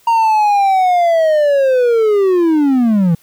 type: linear sweep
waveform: triangle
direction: down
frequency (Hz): 932.3 to 160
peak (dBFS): -7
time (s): 0.07-3.15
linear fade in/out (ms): 5
effects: white hiss -51 dBFS RMS until 3.22 s